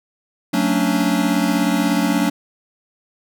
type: chord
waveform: square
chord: D major seventh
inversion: first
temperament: equal with one note detuned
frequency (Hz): 185 / 224.5 / 277.2 / 293.7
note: F#3 / A3 / C#4 / D4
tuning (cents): 0 / +35 / 0 / 0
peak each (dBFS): -22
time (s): 0.53-2.3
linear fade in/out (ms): 10
effects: none